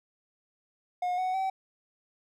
triangle tone with pitch steps, 720 / 742.4 / 765.5 Hz, F#5 / F#5 / G5, -47 / +6 / -41 cents, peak -25 dBFS, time 1.02-1.5 s, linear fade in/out 5 ms, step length 160 ms, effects none

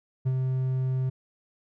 triangle tone with ADSR envelope, 130 Hz, C3, 11 cents flat, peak -19 dBFS, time 0.25-1.1 s, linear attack 19 ms, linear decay 49 ms, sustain -3 dB, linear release 11 ms, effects none

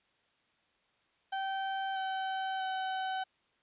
35% pulse tone with pitch steps, 774 / 765 / 758 Hz, G5 / G5 / F#5, -22 / -42 / +42 cents, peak -31 dBFS, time 1.32-3.24 s, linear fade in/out 10 ms, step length 640 ms, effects white hiss -72 dBFS RMS until 3.62 s + resampled to 8000 Hz

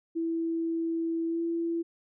sine tone with pitch glide, 330 to 335.2 Hz, E4 to E4, +2 to +29 cents, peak -27 dBFS, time 0.15-1.83 s, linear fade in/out 20 ms, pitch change +27 cents, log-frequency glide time 1.27-1.41 s, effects none

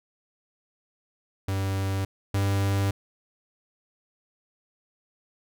45% pulse tone pair in turn, 97 / 98.75 Hz, G2 / G2, -18 / +13 cents, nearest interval unison, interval 31 cents, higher second, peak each -25 / -22 dBFS, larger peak second, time 1.48-2.05 / 2.34-2.91 s, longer neither, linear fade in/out 5 ms, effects none

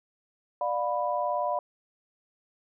sine chord, B diminished, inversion first, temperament just, 592.7 / 711.2 / 987.8 Hz, D5 / F5 / B5, +16 / +31 / 0 cents, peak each -30 dBFS, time 0.61-1.59 s, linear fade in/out 2 ms, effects none

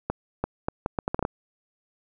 accelerating click train, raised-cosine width 1 ms, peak -11 dBFS, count 10, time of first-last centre 0.1-1.251 s, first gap 340 ms, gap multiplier 0.72, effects none

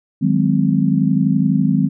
sine chord, Ab dominant seventh, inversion second, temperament just, 155.74 / 186.89 / 207.7 / 259.6 Hz, Eb3 / Gb3 / Ab3 / C4, +2 / +18 / 0 / -13 cents, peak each -18 dBFS, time 0.21-1.89 s, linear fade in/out 20 ms, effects none

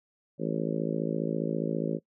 harmonic tone, 54.8 Hz, A1, 6 cents flat, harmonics 3 / 4 / 5 / 6 / 7 / 8 / 9 / 10, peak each -33 / -34 / -35 / -36 / -36 / -37 / -38 / -38 dBFS, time 0.38-2 s, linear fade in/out 50 ms, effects noise-tail reverb RT60 0.1 s tail -22 dB re dry

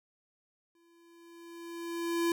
square tone with exponential growth, 338.4 Hz, E4, 45 cents sharp, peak -26 dBFS, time 0.75-2.32 s, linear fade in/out 2 ms, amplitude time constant 340 ms, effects none

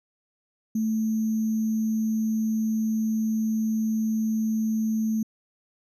sine tone with sample-and-hold, 220 Hz, A3, in tune, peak -22 dBFS, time 0.75-5.23 s, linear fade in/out 5 ms, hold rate 6300 Hz, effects resampled to 32000 Hz

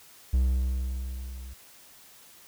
triangle tone with level ramp, 63.8 Hz, C2, 43 cents flat, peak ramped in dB -17 to -37 dBFS, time 0.33-1.54 s, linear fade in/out 10 ms, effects white hiss -53 dBFS RMS until 2.47 s

